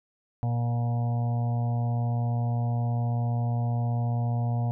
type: harmonic tone with a mistuned harmonic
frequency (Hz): 119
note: A#2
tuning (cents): +36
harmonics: 1 / 2 / 4 / 5 / 6 / 7 / 8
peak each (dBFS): -24 / -36 / -45 / -44 / -38 / -45 / -48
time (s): 0.43-4.71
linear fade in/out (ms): 0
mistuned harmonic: 5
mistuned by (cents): -15
effects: none